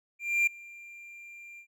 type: tone with ADSR envelope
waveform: triangle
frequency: 2382 Hz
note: D7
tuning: 24 cents sharp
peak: -19 dBFS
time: 0.19-1.67 s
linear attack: 280 ms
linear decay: 5 ms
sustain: -24 dB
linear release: 84 ms
effects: none